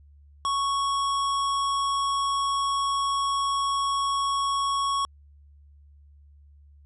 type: tone with hard clipping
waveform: sine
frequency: 1108.7 Hz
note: C#6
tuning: in tune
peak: -25 dBFS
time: 0.45-5.05 s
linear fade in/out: 0 ms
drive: 18 dB
effects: added 72 Hz sine -50 dBFS peak until 6.85 s + resampled to 24000 Hz

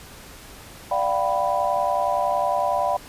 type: chord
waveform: sine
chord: G dominant seventh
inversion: second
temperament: equal with one note detuned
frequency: 587.3 / 698.5 / 769.2 / 987.8 Hz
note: D5 / F5 / G5 / B5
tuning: 0 / 0 / -33 / 0 cents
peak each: -25 dBFS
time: 0.91-2.97 s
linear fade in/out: 5 ms
effects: pink hiss -43 dBFS RMS until 3.08 s + resampled to 32000 Hz

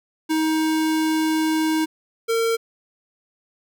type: tone pair in turn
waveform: square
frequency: 315.6 / 456.3 Hz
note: D#4 / A#4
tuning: +25 / -37 cents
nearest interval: tritone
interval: 638 cents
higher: second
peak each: -19 dBFS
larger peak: neither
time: 0.29-1.86 / 2.28-2.57 s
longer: first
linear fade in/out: 20 ms
effects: none

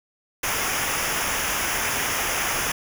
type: noise with comb filter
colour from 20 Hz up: pink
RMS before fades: -25 dBFS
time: 0.43-2.72 s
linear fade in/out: 5 ms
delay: 0.24 ms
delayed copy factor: -0.75
effects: none

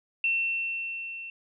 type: tone with level ramp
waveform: sine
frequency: 2700 Hz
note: E7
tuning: 41 cents sharp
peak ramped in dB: -22 to -37 dBFS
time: 0.24-1.3 s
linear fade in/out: 2 ms
effects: none

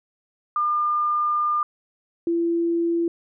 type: tone pair in turn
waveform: sine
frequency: 1204 / 337.9 Hz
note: D6 / E4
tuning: +43 / +43 cents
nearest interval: octave + minor seventh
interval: 2200 cents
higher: first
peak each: -19 dBFS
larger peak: neither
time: 0.56-1.63 / 2.27-3.08 s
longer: first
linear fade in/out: 2 ms
effects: none

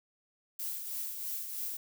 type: noise with tremolo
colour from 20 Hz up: violet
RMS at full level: -36 dBFS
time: 0.59-1.77 s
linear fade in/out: 5 ms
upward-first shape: triangle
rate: 3.1 Hz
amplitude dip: 50%
effects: none

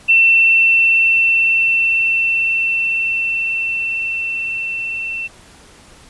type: tone with level ramp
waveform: sine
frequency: 2691 Hz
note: E7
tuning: 35 cents sharp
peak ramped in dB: -7 to -21 dBFS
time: 0.08-5.28 s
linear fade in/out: 20 ms
effects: pink hiss -44 dBFS RMS until 6.09 s + resampled to 24000 Hz

